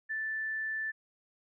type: tone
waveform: sine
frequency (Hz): 1760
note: A6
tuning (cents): 0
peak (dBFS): -32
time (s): 0.09-0.92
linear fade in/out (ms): 20
effects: none